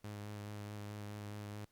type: tone with vibrato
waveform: sawtooth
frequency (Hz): 103.83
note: G#2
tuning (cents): 0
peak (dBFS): -40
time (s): 0.04-1.65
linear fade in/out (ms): 5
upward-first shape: sine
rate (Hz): 4.7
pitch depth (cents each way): 17
effects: pink hiss -75 dBFS RMS until 1.71 s + Opus 48 kbps